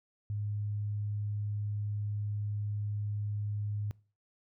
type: tone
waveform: sine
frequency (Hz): 103.83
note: G#2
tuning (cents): 0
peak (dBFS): -32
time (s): 0.3-3.91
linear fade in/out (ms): 0
effects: noise-tail reverb RT60 0.4 s tail -23 dB re dry